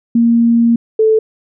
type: tone pair in turn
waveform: sine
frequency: 233.1 / 438.6 Hz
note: A#3 / A4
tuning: 0 / -6 cents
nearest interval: major seventh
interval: 1094 cents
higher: second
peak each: -7 dBFS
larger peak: neither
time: 0.15-0.76 / 0.99-1.19 s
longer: first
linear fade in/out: 5 ms
effects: none